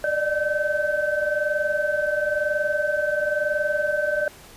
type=tone cluster; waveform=sine; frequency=586 / 607 / 1541 Hz; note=D5 / D#5 / G6; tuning=-4 / -43 / -30 cents; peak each=-25 dBFS; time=0.04-4.28 s; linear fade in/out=2 ms; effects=pink hiss -46 dBFS RMS until 4.56 s + resampled to 32000 Hz